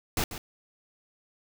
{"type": "noise with echo", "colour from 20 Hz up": "pink", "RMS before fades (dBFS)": -27, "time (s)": [0.17, 0.24], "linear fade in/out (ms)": 2, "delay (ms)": 140, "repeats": 1, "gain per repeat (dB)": -11, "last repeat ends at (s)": 0.38, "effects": []}